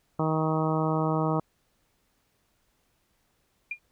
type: harmonic tone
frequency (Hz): 157.7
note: D#3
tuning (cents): +24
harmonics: 1 / 2 / 3 / 4 / 5 / 6 / 7 / 8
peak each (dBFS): -27 / -30 / -32 / -33 / -34 / -35 / -35 / -36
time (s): 0.19-1.4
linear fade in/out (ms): 5
type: tone with exponential decay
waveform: sine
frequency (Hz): 2412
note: D7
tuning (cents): +46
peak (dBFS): -26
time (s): 3.71-3.79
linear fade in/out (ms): 5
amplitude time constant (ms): 17
effects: pink hiss -71 dBFS RMS until 3.91 s